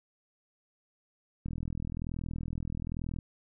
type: click train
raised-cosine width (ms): 5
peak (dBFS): -24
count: 72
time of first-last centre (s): 1.46-3.187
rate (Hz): 41.1
effects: none